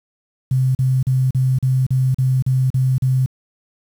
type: tone bursts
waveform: sine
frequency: 130 Hz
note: C3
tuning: 11 cents flat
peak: -13 dBFS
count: 10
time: 0.51-3.261 s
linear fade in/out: 5 ms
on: 240 ms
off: 39 ms
effects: 7-bit